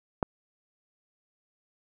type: click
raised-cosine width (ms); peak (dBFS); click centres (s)
1; -11; 0.228
effects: none